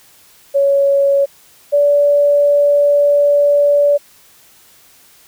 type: tone pair in turn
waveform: sine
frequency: 558 / 577 Hz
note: C#5 / D5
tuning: +11 / -31 cents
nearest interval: minor second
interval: 58 cents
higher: second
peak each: -9 / -8 dBFS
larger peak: second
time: 0.54-1.26 / 1.72-3.98 s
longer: second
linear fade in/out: 20 ms
effects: white hiss -47 dBFS RMS until 5.27 s